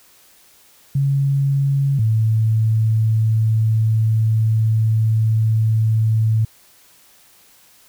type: tone pair in turn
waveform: sine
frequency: 138.59 / 110.57 Hz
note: C#3 / A2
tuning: 0 / +9 cents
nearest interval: major third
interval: 391 cents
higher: first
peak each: -14 / -13 dBFS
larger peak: second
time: 0.95-1.99 / 1.99-6.45 s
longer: second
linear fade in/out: 5 ms
effects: white hiss -51 dBFS RMS until 7.88 s